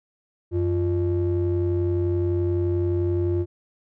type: ring-modulated tone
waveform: triangle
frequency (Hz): 127.9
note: C3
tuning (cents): -39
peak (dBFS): -15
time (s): 0.51-3.46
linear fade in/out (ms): 50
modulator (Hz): 220
effects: none